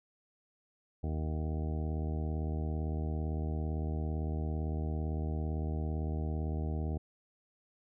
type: harmonic tone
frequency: 77.78 Hz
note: D#2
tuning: in tune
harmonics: 1 / 2 / 3 / 4 / 5 / 6 / 8 / 9 / 10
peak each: -33 / -39 / -43 / -45 / -47 / -49 / -51 / -52 / -53 dBFS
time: 1.03-6.98 s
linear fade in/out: 10 ms
effects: none